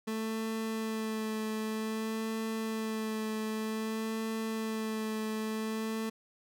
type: tone with vibrato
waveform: 30% pulse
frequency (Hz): 220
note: A3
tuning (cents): 0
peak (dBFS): -30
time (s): 0.07-6.1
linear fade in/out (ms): 10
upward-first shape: sine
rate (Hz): 0.53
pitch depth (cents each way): 18
effects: none